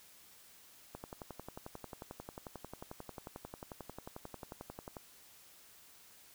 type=click train; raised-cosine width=1 ms; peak=-30 dBFS; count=46; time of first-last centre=0.95-4.968 s; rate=11.2 Hz; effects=white hiss -60 dBFS RMS until 6.34 s